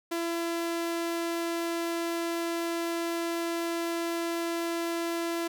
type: tone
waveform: sawtooth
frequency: 337 Hz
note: E4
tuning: 38 cents sharp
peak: -25 dBFS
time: 0.11-5.48 s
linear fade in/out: 10 ms
effects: none